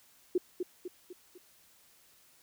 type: tone with echo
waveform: sine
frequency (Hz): 360.5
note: F#4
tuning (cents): -45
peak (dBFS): -24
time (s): 0.35-0.38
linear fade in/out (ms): 5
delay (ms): 250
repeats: 4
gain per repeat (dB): -6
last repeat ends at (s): 1.38
effects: white hiss -63 dBFS RMS until 2.42 s